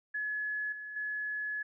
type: tone with level steps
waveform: sine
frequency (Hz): 1701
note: G#6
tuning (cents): +41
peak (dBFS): -32 / -40 / -33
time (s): 0.14-1.63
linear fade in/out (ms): 10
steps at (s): 0.72 / 0.96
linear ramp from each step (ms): 5
effects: none